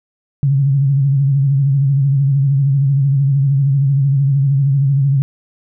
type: tone with vibrato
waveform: sine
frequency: 138.1 Hz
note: C#3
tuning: 6 cents flat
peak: -10 dBFS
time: 0.43-5.22 s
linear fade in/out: 0 ms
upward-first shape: sine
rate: 13 Hz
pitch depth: 66 cents each way
effects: none